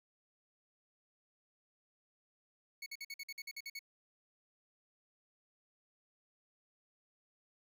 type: tone bursts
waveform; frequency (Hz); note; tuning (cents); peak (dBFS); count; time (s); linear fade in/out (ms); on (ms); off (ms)
25% pulse; 2214; C#7; -3; -39; 11; 2.82-3.792; 5; 42; 51
effects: none